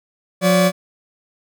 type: tone pair together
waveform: 40% pulse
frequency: 180 / 574.6 Hz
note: F#3 / D5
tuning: -47 / -38 cents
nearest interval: octave + minor sixth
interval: 2009 cents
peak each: -14 dBFS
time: 0.41-0.72 s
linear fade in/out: 50 ms
effects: none